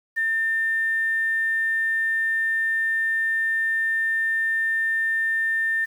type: tone with quantisation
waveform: sine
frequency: 1800 Hz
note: A6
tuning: 39 cents sharp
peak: -20 dBFS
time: 0.16-5.86 s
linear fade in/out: 20 ms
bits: 8
effects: none